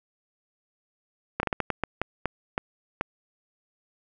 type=slowing click train; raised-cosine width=0.5 ms; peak=-10 dBFS; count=11; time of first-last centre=1.4-3.011 s; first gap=31 ms; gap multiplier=1.34; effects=none